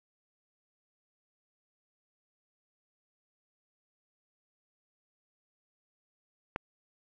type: click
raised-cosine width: 0.5 ms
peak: -17 dBFS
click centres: 6.561 s
effects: none